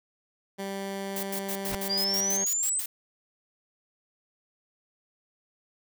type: tone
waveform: 15% pulse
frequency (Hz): 196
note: G3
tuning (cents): 0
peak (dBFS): -26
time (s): 0.58-2.45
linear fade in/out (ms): 20
type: noise bursts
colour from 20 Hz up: blue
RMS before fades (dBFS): -34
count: 11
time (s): 1.16-2.859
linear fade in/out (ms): 2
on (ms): 69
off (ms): 94
type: noise with exponential growth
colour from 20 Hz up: pink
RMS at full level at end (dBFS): -29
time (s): 1.6-1.75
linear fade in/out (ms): 2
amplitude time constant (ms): 32
type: exponential sweep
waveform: sine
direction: up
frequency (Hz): 4699 to 8320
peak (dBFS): -25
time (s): 1.89-2.81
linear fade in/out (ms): 20
effects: none